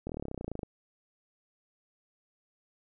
slowing click train, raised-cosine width 2 ms, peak -23 dBFS, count 19, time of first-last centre 0.07-0.632 s, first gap 24 ms, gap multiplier 1.03, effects none

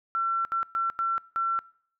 sine tone bursts at uneven times, 1350 Hz, E6, 41 cents sharp, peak -24 dBFS, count 5, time 0.15-0.45 / 0.52-0.63 / 0.75-0.9 / 0.99-1.18 / 1.36-1.59 s, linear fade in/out 0 ms, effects noise-tail reverb RT60 0.6 s tail -23 dB re dry

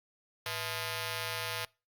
5% pulse ring-modulated tone, 380 Hz, F#4, 46 cents sharp, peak -20 dBFS, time 0.46-1.65 s, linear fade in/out 2 ms, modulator 271 Hz, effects noise-tail reverb RT60 0.3 s tail -25 dB re dry + Opus 48 kbps

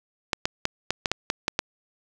clicks, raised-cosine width 0.2 ms, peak -5 dBFS, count 9, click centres 0.332 / 0.455 / 0.654 / 0.906 / 1.058 / 1.116 / 1.301 / 1.481 / 1.591 s, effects none

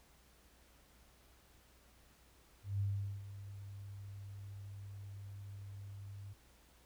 sine tone with ADSR envelope, 99.7 Hz, G2, 30 cents sharp, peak -32 dBFS, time 2.63-6.34 s, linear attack 170 ms, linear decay 420 ms, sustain -14 dB, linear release 20 ms, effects added 60 Hz sine -67 dBFS peak until 6.85 s + pink hiss -67 dBFS RMS until 6.85 s

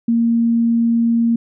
sine tone, 232 Hz, A#3, 8 cents flat, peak -12 dBFS, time 0.08-1.36 s, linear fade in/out 5 ms, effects none

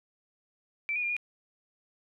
sine tone with pitch steps, 2333 / 2458 / 2397 / 2441 Hz, D7 / D#7 / D7 / D#7, -12 / -22 / +35 / -34 cents, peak -28 dBFS, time 0.89-1.166 s, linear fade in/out 0 ms, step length 69 ms, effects none

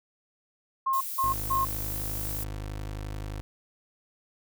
sine tone bursts, 1069 Hz, C6, 37 cents sharp, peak -23 dBFS, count 3, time 0.86-1.65 s, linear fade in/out 10 ms, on 150 ms, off 170 ms
violet noise, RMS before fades -35 dBFS, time 0.93-2.44 s, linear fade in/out 5 ms
25% pulse tone, 51.5 Hz, G#1, 14 cents flat, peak -30 dBFS, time 1.24-3.41 s, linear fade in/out 0 ms
effects none

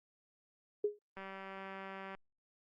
sine tone with exponential decay, 415.3 Hz, G#4, in tune, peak -26 dBFS, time 0.84-0.99 s, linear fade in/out 5 ms, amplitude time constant 31 ms
click train, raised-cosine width 0.5 ms, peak -32 dBFS, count 190, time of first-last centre 1.17-2.149 s, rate 193 Hz
effects Opus 32 kbps

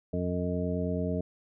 harmonic tone, 89.3 Hz, F2, 39 cents sharp, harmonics 1 / 2 / 3 / 4 / 5 / 7, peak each -34 / -32 / -35 / -43 / -35 / -36 dBFS, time 0.13-1.21 s, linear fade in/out 5 ms, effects none

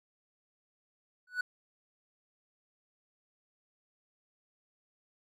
triangle tone with exponential growth, 1480 Hz, F#6, in tune, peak -24 dBFS, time 1.27-1.41 s, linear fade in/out 5 ms, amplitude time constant 29 ms, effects none

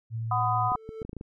sine tone with vibrato, 113.2 Hz, A2, 50 cents sharp, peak -29 dBFS, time 0.1-0.72 s, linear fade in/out 50 ms, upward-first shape sine, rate 18 Hz, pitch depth 18 cents each way
sine chord, B major, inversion second, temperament equal with one note detuned, 740 / 1006.8 / 1244.5 Hz, F#5 / B5 / D#6, 0 / +33 / 0 cents, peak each -28 dBFS, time 0.31-0.76 s, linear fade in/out 5 ms
triangle tone with exponential growth, 442.5 Hz, A4, 10 cents sharp, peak -32 dBFS, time 0.38-1.03 s, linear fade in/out 2 ms, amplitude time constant 140 ms
clicks, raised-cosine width 3 ms, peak -25 dBFS, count 9, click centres 0.719 / 0.752 / 0.891 / 1.018 / 1.05 / 1.094 / 1.131 / 1.167 / 1.211 s
effects none

